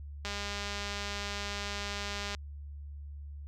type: click train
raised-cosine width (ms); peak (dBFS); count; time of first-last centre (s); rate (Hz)
0.2; -20; 427; 0.25-2.349; 203
effects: added 72 Hz sine -41 dBFS peak until 3.47 s